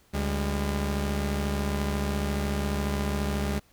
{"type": "tone pair together", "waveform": "sawtooth", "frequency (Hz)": [72.08, 202], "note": ["D2", "G#3"], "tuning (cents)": [-32, -48], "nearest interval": "octave + tritone", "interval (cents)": 1784, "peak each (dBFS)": [-24, -26], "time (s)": [0.13, 3.6], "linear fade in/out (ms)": 20, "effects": ["pink hiss -62 dBFS RMS until 3.72 s"]}